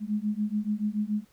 sine beating tone pair, 206.9 / 213.9 Hz, G#3 / A3, -6 / -49 cents, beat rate 7 Hz, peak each -29 dBFS, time 0-1.25 s, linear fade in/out 50 ms, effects pink hiss -64 dBFS RMS until 1.32 s

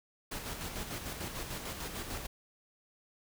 pink noise with tremolo, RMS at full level -39 dBFS, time 0.31-2.27 s, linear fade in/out 10 ms, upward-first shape square, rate 6.7 Hz, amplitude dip 40%, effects none

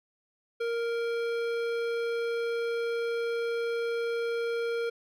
sine tone with hard clipping, 466.2 Hz, A#4, in tune, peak -30 dBFS, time 0.6-4.9 s, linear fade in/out 10 ms, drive 14 dB, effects none

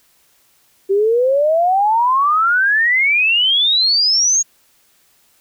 sine exponential sweep, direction up, 382.2 to 6710 Hz, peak -11 dBFS, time 0.89-4.43 s, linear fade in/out 20 ms, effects white hiss -56 dBFS RMS until 5.4 s

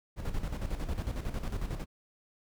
brown noise with tremolo, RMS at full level -32 dBFS, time 0.16-1.86 s, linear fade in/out 50 ms, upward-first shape square, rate 11 Hz, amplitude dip 60%, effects none

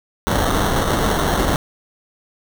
pink noise with sample-and-hold, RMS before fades -18 dBFS, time 0.27-1.56 s, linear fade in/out 0 ms, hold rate 2450 Hz, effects none

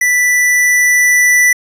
square tone with level ramp, 1975.5 Hz, B6, in tune, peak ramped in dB -10 to -7 dBFS, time 0.01-1.53 s, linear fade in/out 5 ms, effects resampled to 32000 Hz

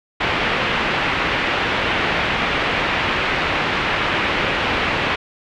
white low-pass noise, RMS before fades -20 dBFS, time 0.2-5.16 s, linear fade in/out 10 ms, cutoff 2800 Hz, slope 24 dB/octave, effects none

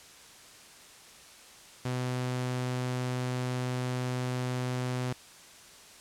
sawtooth tone, 126 Hz, B2, 35 cents sharp, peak -26 dBFS, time 1.85-5.13 s, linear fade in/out 5 ms, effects white hiss -52 dBFS RMS until 6 s + low-pass 9000 Hz 12 dB/octave

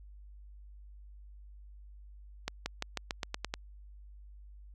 accelerating click train, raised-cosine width 0.2 ms, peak -16 dBFS, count 9, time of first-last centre 2.48-3.539 s, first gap 180 ms, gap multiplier 0.91, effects added 50 Hz sine -49 dBFS peak until 4.74 s

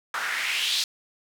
white noise with band-pass filter sweep, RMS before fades -27 dBFS, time 0.14-0.84 s, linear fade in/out 2 ms, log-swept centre 1300 to 4200 Hz, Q 3.2, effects none

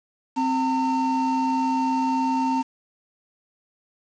triangle tone pair together, 261.7 / 909.2 Hz, C4 / A#5, 0 / -43 cents, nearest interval octave + minor seventh, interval 2157 cents, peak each -21 dBFS, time 0.36-2.63 s, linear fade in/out 20 ms, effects resampled to 16000 Hz + 7-bit

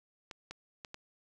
clicks, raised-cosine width 0.2 ms, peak -26 dBFS, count 4, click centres 0.312 / 0.51 / 0.848 / 0.944 s, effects none

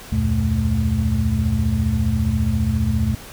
sine tone cluster, 74.3 / 89.1 / 118.9 / 216.6 Hz, D2 / F2 / A#2 / A3, +21 / +35 / +35 / -27 cents, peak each -22 dBFS, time 0.12-3.15 s, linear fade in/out 5 ms, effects pink hiss -39 dBFS RMS until 3.32 s

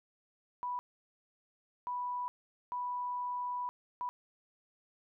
sine tone bursts at uneven times, 985 Hz, B5, 5 cents flat, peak -34 dBFS, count 4, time 0.63-0.79 / 1.87-2.28 / 2.72-3.69 / 4.01-4.09 s, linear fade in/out 0 ms, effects none

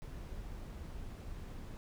brown noise, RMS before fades -45 dBFS, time 0.02-1.77 s, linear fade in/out 0 ms, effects none

